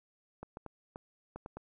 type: clicks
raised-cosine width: 1 ms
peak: -29 dBFS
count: 7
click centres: 0.43 / 0.571 / 0.663 / 0.959 / 1.36 / 1.461 / 1.57 s
effects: none